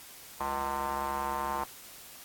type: tone with band-pass filter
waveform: square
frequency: 69.3 Hz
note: C#2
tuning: in tune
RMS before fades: -33 dBFS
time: 0.4-1.64 s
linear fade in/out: 5 ms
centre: 970 Hz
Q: 5.6
effects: white hiss -49 dBFS RMS until 2.24 s + AAC 64 kbps